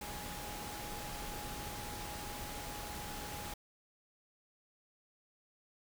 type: tone in noise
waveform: sine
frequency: 830.6 Hz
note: G#5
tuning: in tune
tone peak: -48 dBFS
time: 0.01-3.54 s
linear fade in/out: 5 ms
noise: pink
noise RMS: -44 dBFS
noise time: 0.01-3.54 s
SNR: -7 dB
effects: none